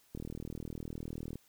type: click train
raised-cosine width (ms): 3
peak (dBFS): -28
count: 49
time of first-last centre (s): 0.15-1.356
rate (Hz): 39.8
effects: white hiss -67 dBFS RMS until 1.48 s